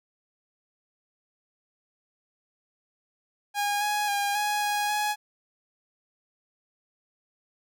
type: tone with pitch steps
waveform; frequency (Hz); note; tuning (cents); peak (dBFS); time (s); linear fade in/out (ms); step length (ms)
sawtooth; 818 / 833 / 809 / 833 / 828 / 838; G#5 / G#5 / G#5 / G#5 / G#5 / G#5; -26 / +5 / -46 / +5 / -5 / +15; -21; 3.54-5.16; 50; 270
effects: none